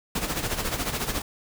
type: noise with tremolo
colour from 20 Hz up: pink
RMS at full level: -26 dBFS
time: 0.15-1.22 s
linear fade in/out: 5 ms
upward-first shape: sine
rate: 14 Hz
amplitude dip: 65%
effects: none